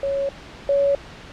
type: tone pair in turn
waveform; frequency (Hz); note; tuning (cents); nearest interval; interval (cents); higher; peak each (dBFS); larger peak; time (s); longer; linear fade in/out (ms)
sine; 554 / 561.1; C#5 / C#5; -1 / +21; unison; 22; second; -20 / -15; second; 0.03-0.29 / 0.69-0.95; neither; 2
effects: pink hiss -40 dBFS RMS until 1.32 s + low-pass 4000 Hz 12 dB/octave